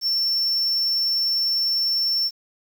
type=tone; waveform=triangle; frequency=5410 Hz; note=E8; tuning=44 cents sharp; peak=-18 dBFS; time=0.01-2.31 s; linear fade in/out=50 ms; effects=8-bit